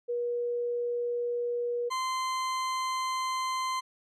sine / 40% pulse tone pair in turn, 480.4 / 1037.5 Hz, B4 / C6, -48 / -15 cents, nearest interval octave + minor second, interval 1333 cents, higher second, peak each -28 dBFS, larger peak neither, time 0.08-1.9 / 1.9-3.81 s, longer second, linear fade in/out 20 ms, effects low-pass 8000 Hz 12 dB/octave

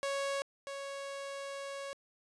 sawtooth tone pair in turn, 554.4 / 554.4 Hz, C#5 / C#5, 0 / 0 cents, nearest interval unison, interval 0 cents, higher neither, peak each -29 / -36 dBFS, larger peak first, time 0.03-0.42 / 0.67-1.93 s, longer second, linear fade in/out 0 ms, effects resampled to 22050 Hz

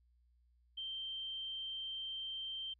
sine tone, 3136 Hz, G7, in tune, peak -40 dBFS, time 0.77-2.74 s, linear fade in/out 10 ms, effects added 60 Hz sine -68 dBFS peak until 2.79 s

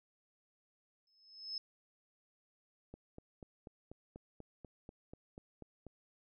sine tone with exponential growth, 5200 Hz, E8, 24 cents flat, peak -36 dBFS, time 1.07-1.58 s, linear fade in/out 2 ms, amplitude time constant 110 ms
click train, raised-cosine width 2 ms, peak -36 dBFS, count 13, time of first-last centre 2.94-5.867 s, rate 4.1 Hz
effects none

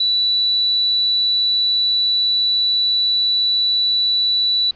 sine tone, 3953 Hz, B7, 1 cent sharp, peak -14 dBFS, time 0-4.71 s, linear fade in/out 5 ms, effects pink hiss -50 dBFS RMS until 4.75 s + resampled to 11025 Hz

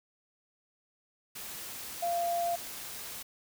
sine tone in noise, 690 Hz, F5, 21 cents flat, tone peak -28 dBFS, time 2.02-2.56 s, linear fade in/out 10 ms, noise white, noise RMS -42 dBFS, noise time 1.35-3.23 s, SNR +11 dB, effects none

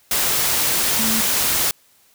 sine tone in noise, 222.5 Hz, A3, 20 cents sharp, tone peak -23 dBFS, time 0.99-1.21 s, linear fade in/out 2 ms, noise white, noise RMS -19 dBFS, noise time 0.11-1.71 s, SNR -7 dB, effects white hiss -56 dBFS RMS until 2.14 s

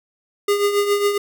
square tone with tremolo, 407.4 Hz, G#4, 33 cents flat, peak -14 dBFS, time 0.48-1.18 s, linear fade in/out 5 ms, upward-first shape triangle, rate 7.3 Hz, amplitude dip 65%, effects none

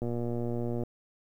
click train, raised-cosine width 2 ms, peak -21 dBFS, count 98, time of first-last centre 0.02-0.835 s, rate 119 Hz, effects 10-bit

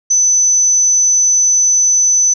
sine tone, 6030 Hz, F#8, 32 cents sharp, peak -8 dBFS, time 0.1-2.34 s, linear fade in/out 10 ms, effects none

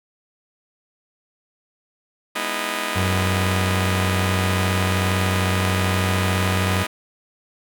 5% pulse chord, E major seventh, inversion first, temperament just, 206 / 247.2 / 309 / 329.6 Hz, G#3 / B3 / D#4 / E4, -14 / +2 / -12 / 0 cents, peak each -19 dBFS, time 2.35-6.87 s, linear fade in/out 10 ms
30% pulse tone, 93.3 Hz, F#2, 15 cents sharp, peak -17 dBFS, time 2.95-6.84 s, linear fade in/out 20 ms
effects none

